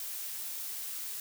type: noise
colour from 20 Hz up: blue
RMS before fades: -39 dBFS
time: 0-1.2 s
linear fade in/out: 2 ms
effects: none